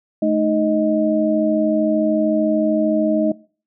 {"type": "tone cluster", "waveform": "sine", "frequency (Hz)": [216.1, 309.4, 626], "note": ["A3", "D#4", "D#5"], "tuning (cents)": [-31, -10, 10], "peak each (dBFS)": -19, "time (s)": [0.22, 3.32], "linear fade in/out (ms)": 5, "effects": ["noise-tail reverb RT60 0.4 s tail -22 dB re dry"]}